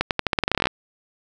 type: accelerating click train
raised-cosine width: 0.3 ms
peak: -3 dBFS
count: 16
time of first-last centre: 0.01-0.671 s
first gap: 98 ms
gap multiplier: 0.87
effects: none